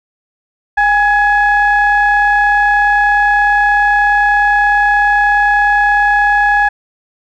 triangle ring-modulated tone, 431.6 Hz, A4, 33 cents flat, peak -3 dBFS, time 0.77-6.69 s, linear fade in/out 10 ms, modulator 1250 Hz, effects none

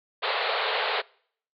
pink band-pass noise, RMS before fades -27 dBFS, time 0.22-1.02 s, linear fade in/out 20 ms, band 420 to 4400 Hz, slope 96 dB/octave, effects noise-tail reverb RT60 0.6 s tail -25 dB re dry

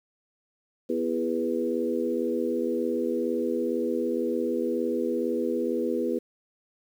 harmonic tone with a mistuned harmonic, 82 Hz, E2, 9 cents flat, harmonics 3 / 4 / 5 / 6, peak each -30 / -30 / -30 / -30 dBFS, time 0.89-6.19 s, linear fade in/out 10 ms, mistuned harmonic 4, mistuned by +24 cents, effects 9-bit

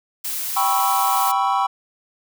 blue noise, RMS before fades -26 dBFS, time 0.24-1.32 s, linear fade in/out 10 ms
triangle chord, C# half-diminished seventh, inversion second, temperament equal, 784 / 987.8 / 1108.7 / 1318.5 Hz, G5 / B5 / C#6 / E6, 0 / 0 / 0 / 0 cents, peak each -19 / -20 / -21 / -24 dBFS, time 0.56-1.67 s, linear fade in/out 10 ms
effects none

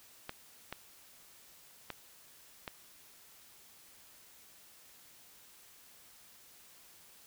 clicks, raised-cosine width 0.3 ms, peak -23 dBFS, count 4, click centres 0.294 / 0.726 / 1.903 / 2.678 s, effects white hiss -59 dBFS RMS until 7.26 s

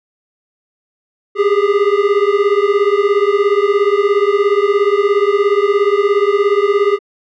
square beating tone pair, 397.5 / 414.5 Hz, G4 / G#4, +24 / -3 cents, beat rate 17 Hz, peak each -14 dBFS, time 1.35-6.99 s, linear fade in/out 50 ms, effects low-pass 2000 Hz 12 dB/octave

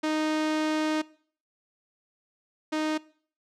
sawtooth tone pair in turn, 309.8 / 309.8 Hz, D#4 / D#4, -7 / -7 cents, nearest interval unison, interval 0 cents, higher neither, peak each -21 / -22 dBFS, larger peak first, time 0.03-1.02 / 2.72-2.98 s, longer first, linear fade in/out 10 ms, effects noise-tail reverb RT60 0.5 s tail -21 dB re dry + low-pass 6000 Hz 12 dB/octave

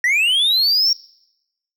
triangle linear sweep, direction up, 1864.7 to 5588 Hz, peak -12 dBFS, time 0.04-0.93 s, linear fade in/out 2 ms, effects noise-tail reverb RT60 0.9 s tail -24 dB re dry

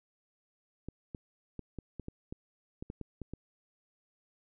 clicks, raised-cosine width 3 ms, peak -27 dBFS, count 12, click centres 0.886 / 1.148 / 1.593 / 1.787 / 1.997 / 2.084 / 2.325 / 2.825 / 2.901 / 3.013 / 3.217 / 3.336 s, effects none

